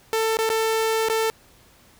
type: tone with dropouts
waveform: sawtooth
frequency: 445 Hz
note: A4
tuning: 20 cents sharp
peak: -16 dBFS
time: 0.13-1.3 s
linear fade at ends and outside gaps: 0 ms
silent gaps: 0.37-0.388 / 0.491-0.501 / 1.086-1.098 s
effects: pink hiss -54 dBFS RMS until 1.99 s